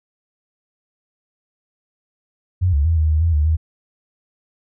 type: tone with pitch steps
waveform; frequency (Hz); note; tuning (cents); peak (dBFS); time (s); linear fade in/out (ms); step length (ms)
sine; 91 / 71.3 / 82.5 / 78.2 / 77.5 / 83.5 / 74.7 / 79.5; F#2 / C#2 / E2 / D#2 / D#2 / E2 / D2 / D#2; -28 / +49 / +2 / +9 / -6 / +23 / +30 / +38; -13; 2.61-3.57; 20; 120
effects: none